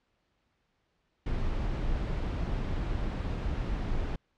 brown noise, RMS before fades -31 dBFS, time 1.26-4.16 s, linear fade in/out 5 ms, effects pink hiss -75 dBFS RMS until 4.37 s + low-pass 4000 Hz 12 dB/octave

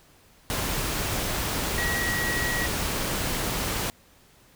sine tone in noise, 1914 Hz, A#6, 45 cents sharp, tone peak -27 dBFS, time 1.78-2.66 s, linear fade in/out 0 ms, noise pink, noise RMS -28 dBFS, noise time 0.5-3.9 s, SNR -2 dB, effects pink hiss -57 dBFS RMS until 4.55 s

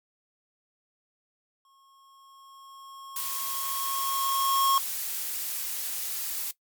square tone with exponential growth, 1087 Hz, C#6, 34 cents flat, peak -21 dBFS, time 1.65-4.78 s, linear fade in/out 1 ms, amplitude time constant 680 ms
blue noise, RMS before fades -32 dBFS, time 3.16-6.51 s, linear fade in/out 2 ms
effects noise-tail reverb RT60 0.1 s tail -19 dB re dry + MP3 96 kbps

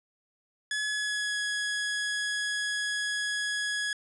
sawtooth tone with pitch glide, 1700 to 1675.6 Hz, G#6 to G#6, +40 to +15 cents, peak -25 dBFS, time 0.71-3.93 s, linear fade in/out 2 ms, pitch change -25 cents, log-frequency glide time 0.85-1.38 s, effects resampled to 24000 Hz + 11-bit

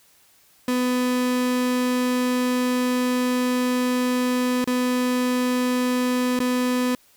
35% pulse tone with dropouts, 250 Hz, B3, 21 cents sharp, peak -18 dBFS, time 0.68-6.95 s, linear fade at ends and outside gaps 2 ms, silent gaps 4.643-4.674 / 6.391-6.401 s, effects white hiss -57 dBFS RMS until 7.16 s

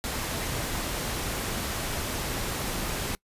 pink noise, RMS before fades -31 dBFS, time 0.04-3.15 s, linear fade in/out 0 ms, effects noise-tail reverb RT60 0.1 s tail -24 dB re dry + resampled to 32000 Hz

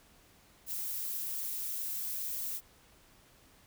violet noise, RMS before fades -37 dBFS, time 0.66-2.61 s, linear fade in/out 50 ms, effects pink hiss -62 dBFS RMS until 3.66 s

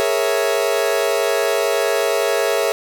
40% pulse chord, A# half-diminished seventh, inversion third, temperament equal, 415.3 / 466.2 / 554.4 / 659.3 Hz, G#4 / A#4 / C#5 / E5, 0 / 0 / 0 / 0 cents, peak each -21 dBFS, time 0-2.72 s, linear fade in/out 0 ms, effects none

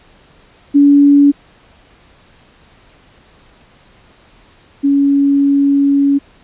sine tone pair in turn, 284.7 / 280.3 Hz, C#4 / C#4, +46 / +19 cents, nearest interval unison, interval 27 cents, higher first, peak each -4 / -8 dBFS, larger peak first, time 0.74-1.32 / 4.83-6.19 s, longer second, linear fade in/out 20 ms, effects pink hiss -47 dBFS RMS until 6.43 s + resampled to 8000 Hz

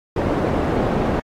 white low-pass noise, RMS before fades -20 dBFS, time 0.16-1.2 s, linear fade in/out 5 ms, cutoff 540 Hz, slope 12 dB/octave, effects AAC 48 kbps

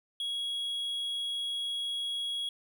triangle tone, 3322 Hz, G#7, in tune, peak -30 dBFS, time 0.2-2.49 s, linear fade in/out 2 ms, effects none

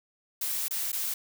blue noise with dropouts, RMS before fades -31 dBFS, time 0.41-1.14 s, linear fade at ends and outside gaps 5 ms, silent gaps 0.683-0.708 / 0.919-0.928 s, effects none

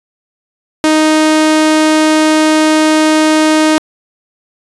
sawtooth tone, 311.1 Hz, D#4, in tune, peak -3 dBFS, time 0.84-3.78 s, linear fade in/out 0 ms, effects resampled to 24000 Hz

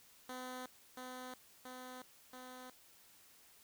10% pulse tone with echo, 253.9 Hz, B3, 48 cents sharp, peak -36 dBFS, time 0.29-0.66 s, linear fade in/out 2 ms, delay 680 ms, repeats 3, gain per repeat -2 dB, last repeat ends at 2.7 s, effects white hiss -64 dBFS RMS until 3.63 s

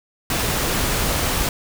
pink noise, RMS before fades -21 dBFS, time 0.3-1.49 s, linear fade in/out 2 ms, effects none

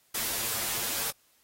white noise with comb filter, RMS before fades -31 dBFS, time 0.14-1.11 s, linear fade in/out 10 ms, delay 8.8 ms, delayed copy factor +0.75, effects white hiss -66 dBFS RMS until 1.43 s + AAC 48 kbps

